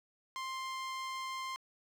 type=tone; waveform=sawtooth; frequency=1051 Hz; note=C6; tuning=7 cents sharp; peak=-34 dBFS; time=0.36-1.56 s; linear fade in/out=0 ms; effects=low-pass 7000 Hz 12 dB/octave + 10-bit